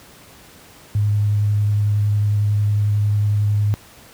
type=tone with vibrato; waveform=sine; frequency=103.83 Hz; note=G#2; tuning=in tune; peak=-14 dBFS; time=0.95-3.74 s; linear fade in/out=0 ms; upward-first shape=triangle; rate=11 Hz; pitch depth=15 cents each way; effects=pink hiss -45 dBFS RMS until 4.13 s + high-pass 60 Hz 12 dB/octave